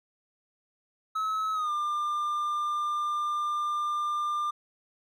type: tone with pitch glide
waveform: triangle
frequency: 1290 to 1196.7 Hz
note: E6 to D6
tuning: -38 to +32 cents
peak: -25 dBFS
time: 1.15-4.51 s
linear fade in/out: 10 ms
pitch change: -130 cents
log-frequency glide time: 1.53-1.71 s
effects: none